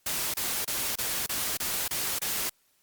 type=noise bursts; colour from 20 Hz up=white; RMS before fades=-30 dBFS; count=8; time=0.06-2.496 s; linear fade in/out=5 ms; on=280 ms; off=28 ms; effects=white hiss -68 dBFS RMS until 2.82 s + Opus 48 kbps